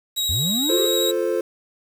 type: tone with vibrato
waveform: sawtooth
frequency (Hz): 3824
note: A#7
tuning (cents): +43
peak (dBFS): -18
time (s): 0.16-1.12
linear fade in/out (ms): 20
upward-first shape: sine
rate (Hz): 13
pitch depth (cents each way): 10
type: linear sweep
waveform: triangle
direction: up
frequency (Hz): 66.6 to 425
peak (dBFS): -21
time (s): 0.29-0.87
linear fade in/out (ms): 5
type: chord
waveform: triangle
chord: F major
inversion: none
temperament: equal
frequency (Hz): 349.2 / 440 / 523.3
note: F4 / A4 / C5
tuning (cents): 0 / 0 / 0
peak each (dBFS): -22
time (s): 0.69-1.41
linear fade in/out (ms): 5
effects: 7-bit